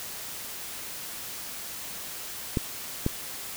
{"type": "clicks", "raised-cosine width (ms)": 3, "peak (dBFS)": -11, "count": 2, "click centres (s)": [2.572, 3.064], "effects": ["white hiss -38 dBFS RMS until 3.56 s"]}